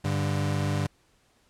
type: tone pair together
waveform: 35% pulse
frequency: 99.25 / 146.83 Hz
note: G2 / D3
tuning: +22 / 0 cents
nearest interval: perfect fifth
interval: 678 cents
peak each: -26 dBFS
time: 0.04-0.87 s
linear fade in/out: 10 ms
effects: pink hiss -65 dBFS RMS until 1.49 s + low-pass 10000 Hz 12 dB/octave